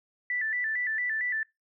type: tone with vibrato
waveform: sine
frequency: 1864.7 Hz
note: A#6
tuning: in tune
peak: -27 dBFS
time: 0.3-1.43 s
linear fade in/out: 2 ms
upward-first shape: square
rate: 4.4 Hz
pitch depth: 97 cents each way
effects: noise-tail reverb RT60 0.2 s tail -24 dB re dry